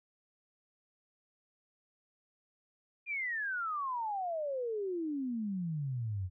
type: exponential sweep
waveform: sine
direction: down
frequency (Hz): 2453 to 88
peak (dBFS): -33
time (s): 3.06-6.3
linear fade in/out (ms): 50
effects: none